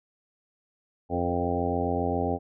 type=harmonic tone with a mistuned harmonic; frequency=87.3 Hz; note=F2; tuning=in tune; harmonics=1 / 2 / 3 / 4 / 5 / 6 / 7 / 8 / 9; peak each=-32 / -35 / -31 / -35 / -32 / -35 / -35 / -35 / -32 dBFS; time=1.09-2.39 s; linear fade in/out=50 ms; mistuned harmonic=6; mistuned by=-24 cents; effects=none